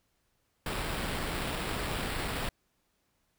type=noise with sample-and-hold; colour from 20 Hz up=pink; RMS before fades=-34 dBFS; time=0.66-2.49 s; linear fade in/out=2 ms; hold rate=6300 Hz; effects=pink hiss -75 dBFS RMS until 3.38 s